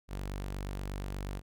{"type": "tone", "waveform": "sawtooth", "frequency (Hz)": 48.35, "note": "G1", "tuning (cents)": -23, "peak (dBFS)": -32, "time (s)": [0.08, 1.42], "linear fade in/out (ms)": 50, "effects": []}